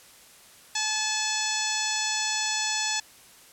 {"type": "harmonic tone with a mistuned harmonic", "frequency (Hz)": 862, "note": "A5", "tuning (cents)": -36, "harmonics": [1, 2, 3, 4, 5, 6, 7, 8, 9], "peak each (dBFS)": [-34, -34, -34, -34, -34, -34, -34, -34, -34], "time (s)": [0.75, 3], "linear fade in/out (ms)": 5, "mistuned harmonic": 6, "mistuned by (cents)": 27, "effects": ["white hiss -52 dBFS RMS until 3.52 s", "low-pass 12000 Hz 12 dB/octave"]}